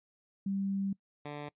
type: tone pair in turn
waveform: sine / 10% pulse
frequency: 196 / 146.83 Hz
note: G3 / D3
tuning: 0 / 0 cents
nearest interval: perfect fourth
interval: 500 cents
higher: first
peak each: -30 / -31 dBFS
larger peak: first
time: 0.46-0.93 / 1.25-1.49 s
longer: first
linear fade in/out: 5 ms
effects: noise-tail reverb RT60 0.1 s tail -23 dB re dry + resampled to 8000 Hz